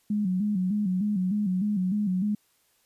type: tone with vibrato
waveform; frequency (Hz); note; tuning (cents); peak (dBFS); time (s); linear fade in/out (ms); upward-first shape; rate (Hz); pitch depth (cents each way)
sine; 196; G3; 0; -23; 0.1-2.35; 5; square; 3.3; 110
effects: white hiss -67 dBFS RMS until 2.85 s + resampled to 32000 Hz